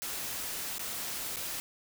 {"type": "noise with dropouts", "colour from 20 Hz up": "white", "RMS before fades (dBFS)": -37, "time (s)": [0.02, 1.6], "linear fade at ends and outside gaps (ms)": 0, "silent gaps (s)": [[0.782, 0.794], [1.36, 1.368]], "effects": []}